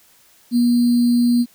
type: tone with sample-and-hold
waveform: sine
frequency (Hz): 240.6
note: B3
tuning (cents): -45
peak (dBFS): -12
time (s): 0.51-1.46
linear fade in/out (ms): 50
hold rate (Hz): 4410
effects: white hiss -53 dBFS RMS until 1.54 s